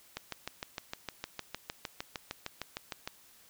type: click train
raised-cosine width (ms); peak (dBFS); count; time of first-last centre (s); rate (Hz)
0.2; -19; 20; 0.17-3.075; 6.54
effects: white hiss -60 dBFS RMS until 3.49 s